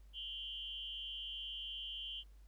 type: tone with amplitude modulation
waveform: sine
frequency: 3082 Hz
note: G7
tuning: 30 cents flat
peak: -38 dBFS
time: 0.13-2.24 s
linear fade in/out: 50 ms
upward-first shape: sine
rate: 243 Hz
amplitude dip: 95%
effects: added 50 Hz sine -56 dBFS peak until 2.47 s + pink hiss -75 dBFS RMS until 2.47 s